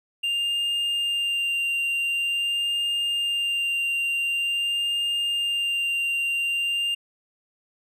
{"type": "tone with vibrato", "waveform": "triangle", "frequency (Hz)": 2794, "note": "F7", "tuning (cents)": 0, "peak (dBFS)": -21, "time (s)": [0.23, 6.95], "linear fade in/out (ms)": 10, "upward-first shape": "sine", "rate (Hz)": 0.46, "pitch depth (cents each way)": 11, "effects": []}